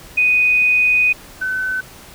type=tone pair in turn; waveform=sine; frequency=2489 / 1516.8 Hz; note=D#7 / F#6; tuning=0 / +43 cents; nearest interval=major sixth; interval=857 cents; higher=first; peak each=-11 / -18 dBFS; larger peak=first; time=0.17-1.13 / 1.41-1.81 s; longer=first; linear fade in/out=10 ms; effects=pink hiss -40 dBFS RMS until 2.14 s